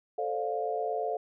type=chord; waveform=sine; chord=D minor seventh; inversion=second; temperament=just; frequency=440.5 / 528.6 / 587.3 / 704.8 Hz; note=A4 / C5 / D5 / F5; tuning=+2 / +18 / 0 / +16 cents; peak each=-33 / -37 / -38 / -32 dBFS; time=0.18-1.17 s; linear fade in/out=5 ms; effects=none